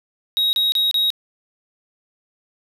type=tone bursts; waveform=triangle; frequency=3795 Hz; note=A#7; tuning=30 cents sharp; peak=-14 dBFS; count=4; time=0.37-1.103 s; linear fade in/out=0 ms; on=160 ms; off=31 ms; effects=none